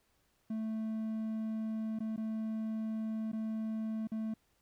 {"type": "tone with dropouts", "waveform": "triangle", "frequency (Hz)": 220, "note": "A3", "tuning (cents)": 0, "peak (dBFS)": -32, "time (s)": [0.5, 4.34], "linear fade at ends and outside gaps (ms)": 5, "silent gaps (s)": [[1.99, 2.003], [2.163, 2.176], [3.318, 3.33], [4.073, 4.117]], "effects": ["pink hiss -74 dBFS RMS until 4.61 s"]}